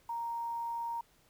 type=tone with quantisation; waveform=sine; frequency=932.3 Hz; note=A#5; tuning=in tune; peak=-34 dBFS; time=0.09-1.01 s; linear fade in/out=5 ms; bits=10; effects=pink hiss -67 dBFS RMS until 1.29 s